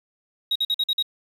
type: tone bursts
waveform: sine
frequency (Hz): 3800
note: A#7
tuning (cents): +33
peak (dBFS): -17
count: 6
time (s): 0.51-1.026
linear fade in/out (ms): 5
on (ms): 46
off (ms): 48
effects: tanh soft clip ceiling -18 dBFS + 8-bit